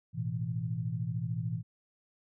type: chord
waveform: sine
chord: A suspended second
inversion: none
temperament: equal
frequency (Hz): 110 / 123.47 / 164.81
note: A2 / B2 / E3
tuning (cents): 0 / 0 / 0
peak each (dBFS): -36 / -35 / -36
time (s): 0.13-1.63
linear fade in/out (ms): 50
effects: none